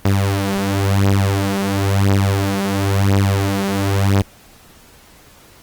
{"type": "beating tone pair", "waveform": "sawtooth", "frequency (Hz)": [98, 98.97], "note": ["G2", "G2"], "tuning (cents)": [0, 17], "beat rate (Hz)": 0.97, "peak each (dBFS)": -13, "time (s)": [0.05, 4.22], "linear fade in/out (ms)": 5, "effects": ["pink hiss -46 dBFS RMS until 5.62 s", "Opus 32 kbps"]}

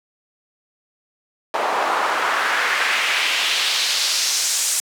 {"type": "noise with band-pass filter sweep", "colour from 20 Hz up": "pink", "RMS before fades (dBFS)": -20, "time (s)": [1.54, 4.8], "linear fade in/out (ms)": 0, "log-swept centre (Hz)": [750, 8000], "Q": 1.6, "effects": ["high-pass 400 Hz 12 dB/octave"]}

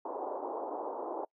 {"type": "band-pass noise", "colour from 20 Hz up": "white", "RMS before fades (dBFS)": -38, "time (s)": [0.05, 1.25], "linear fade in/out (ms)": 5, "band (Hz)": [300, 970], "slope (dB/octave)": 48, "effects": ["noise-tail reverb RT60 0.1 s tail -25 dB re dry"]}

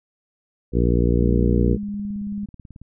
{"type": "harmonic tone", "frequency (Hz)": 59.4, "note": "A#1", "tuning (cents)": 33, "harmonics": [1, 2, 3, 4, 5, 6, 7, 8], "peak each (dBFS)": [-19, -22, -24, -25, -26, -27, -27, -28], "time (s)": [0.72, 1.78], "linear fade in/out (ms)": 50}
{"type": "tone with pitch glide", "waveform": "sine", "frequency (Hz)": [206.8, 204.1], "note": ["G#3", "G#3"], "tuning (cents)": [-7, -30], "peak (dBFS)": -25, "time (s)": [1.21, 2.46], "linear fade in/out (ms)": 10, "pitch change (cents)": -23, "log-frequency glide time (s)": [1.73, 1.88]}
{"type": "click train", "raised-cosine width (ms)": 5, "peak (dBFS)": -29, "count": 26, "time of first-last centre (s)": [1.45, 2.816], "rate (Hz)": 18.3}
{"effects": []}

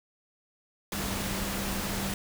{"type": "tone in noise", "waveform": "sine", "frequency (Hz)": 196, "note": "G3", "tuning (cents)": 0, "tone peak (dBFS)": -36, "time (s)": [0.92, 2.14], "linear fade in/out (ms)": 2, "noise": "pink", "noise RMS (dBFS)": -33, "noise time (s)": [0.92, 2.14], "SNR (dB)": -6, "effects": []}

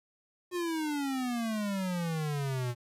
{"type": "exponential sweep", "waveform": "square", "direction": "down", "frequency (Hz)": [362.4, 119], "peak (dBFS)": -31, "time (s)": [0.51, 2.75], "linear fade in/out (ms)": 50, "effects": ["resampled to 32000 Hz", "10-bit"]}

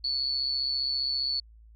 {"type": "tone with amplitude modulation", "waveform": "sine", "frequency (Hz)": 4435, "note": "C#8", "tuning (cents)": 0, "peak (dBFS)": -23, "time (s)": [0.04, 1.4], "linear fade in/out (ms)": 5, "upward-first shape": "sine", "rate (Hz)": 135, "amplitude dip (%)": 70, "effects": ["added 55 Hz sine -50 dBFS peak until 1.75 s", "AAC 64 kbps"]}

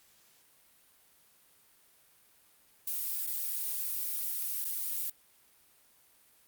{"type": "noise with dropouts", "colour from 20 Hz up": "violet", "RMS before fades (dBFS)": -34, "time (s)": [2.87, 5.1], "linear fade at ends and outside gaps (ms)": 5, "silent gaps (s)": [[3.268, 3.272], [4.646, 4.65]], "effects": ["white hiss -64 dBFS RMS until 6.47 s", "Opus 48 kbps"]}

